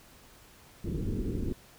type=low-pass noise; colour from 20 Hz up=pink; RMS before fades=-32 dBFS; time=0.84-1.53 s; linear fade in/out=10 ms; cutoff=420 Hz; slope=48 dB/octave; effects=pink hiss -56 dBFS RMS until 1.78 s